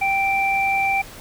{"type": "tone pair together", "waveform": "sine", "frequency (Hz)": [783.9, 2349], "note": ["G5", "D7"], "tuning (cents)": [0, 0], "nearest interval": "octave + perfect fifth", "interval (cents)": 1900, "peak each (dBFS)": -20, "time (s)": [0.01, 1.02], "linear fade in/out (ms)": 10, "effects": ["pink hiss -40 dBFS RMS until 1.2 s"]}